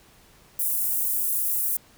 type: high-pass noise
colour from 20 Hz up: pink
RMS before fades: -25 dBFS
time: 0.59-1.77 s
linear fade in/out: 5 ms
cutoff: 11000 Hz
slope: 24 dB/octave
effects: pink hiss -55 dBFS RMS until 1.97 s